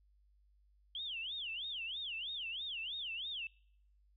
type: tone with vibrato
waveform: sine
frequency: 3136 Hz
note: G7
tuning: in tune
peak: -39 dBFS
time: 0.95-3.47 s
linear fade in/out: 2 ms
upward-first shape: sine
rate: 3.1 Hz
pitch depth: 300 cents each way
effects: noise-tail reverb RT60 0.7 s tail -26 dB re dry + added 50 Hz sine -66 dBFS peak until 4.16 s